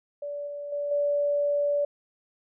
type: tone with level steps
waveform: sine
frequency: 578 Hz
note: D5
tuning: 28 cents flat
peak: -31 / -33 / -27 / -22 dBFS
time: 0.22-1.85 s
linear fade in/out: 5 ms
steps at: 0.47 / 0.72 / 0.91 s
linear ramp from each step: 5 ms
effects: none